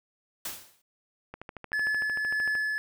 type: noise with exponential decay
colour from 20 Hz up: white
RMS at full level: -32 dBFS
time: 0.45-0.82 s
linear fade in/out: 5 ms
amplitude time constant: 80 ms
type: click train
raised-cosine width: 0.5 ms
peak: -25 dBFS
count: 17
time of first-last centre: 1.34-2.552 s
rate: 13.2 Hz
type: tone with tremolo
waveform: triangle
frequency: 1719 Hz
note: A6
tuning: 41 cents flat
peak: -23 dBFS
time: 1.73-2.78 s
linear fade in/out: 0 ms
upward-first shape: triangle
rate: 1.7 Hz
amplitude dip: 30%
effects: none